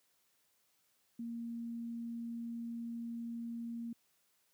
sine tone, 233.1 Hz, A#3, in tune, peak -39 dBFS, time 1.19-3.93 s, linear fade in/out 5 ms, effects white hiss -75 dBFS RMS until 4.53 s + high-pass 80 Hz 12 dB/octave

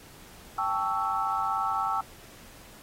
sine chord, A dominant seventh, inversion third, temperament equal with one note detuned, 784 / 880 / 1121.6 / 1318.5 Hz, G5 / A5 / C#6 / E6, 0 / 0 / +20 / 0 cents, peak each -31 / -32 / -33 / -29 dBFS, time 0.58-2.01 s, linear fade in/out 5 ms, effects pink hiss -51 dBFS RMS until 2.82 s + AAC 48 kbps

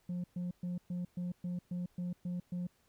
sine tone bursts, 177.5 Hz, F3, 28 cents sharp, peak -32 dBFS, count 10, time 0.09-2.67 s, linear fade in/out 5 ms, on 150 ms, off 120 ms, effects tanh soft clip ceiling -34 dBFS + pink hiss -72 dBFS RMS until 2.88 s

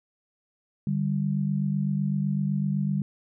sine tone pair together, 148.09 / 196 Hz, D3 / G3, +15 / 0 cents, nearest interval perfect fourth, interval 485 cents, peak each -26 dBFS, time 0.87-3.02 s, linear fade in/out 2 ms, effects none

